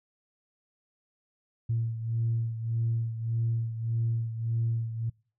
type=beating tone pair; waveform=sine; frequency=114.5 / 116.2 Hz; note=A#2 / A#2; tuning=-31 / -5 cents; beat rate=1.7 Hz; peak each=-27 / -33 dBFS; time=1.69-5.1 s; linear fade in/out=10 ms; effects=noise-tail reverb RT60 0.4 s tail -26 dB re dry + tanh soft clip ceiling -20 dBFS